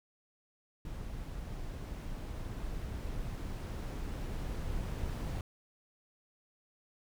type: noise with level ramp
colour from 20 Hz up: brown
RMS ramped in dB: -42 to -36 dBFS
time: 0.85-5.41 s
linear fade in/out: 2 ms
effects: none